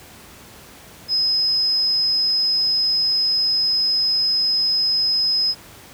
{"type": "tone", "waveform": "sine", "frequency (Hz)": 5080, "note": "D#8", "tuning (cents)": 35, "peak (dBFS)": -16, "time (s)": [1.08, 5.55], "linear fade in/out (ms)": 50, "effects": ["pink hiss -43 dBFS RMS until 5.93 s", "high-pass 60 Hz 12 dB/octave"]}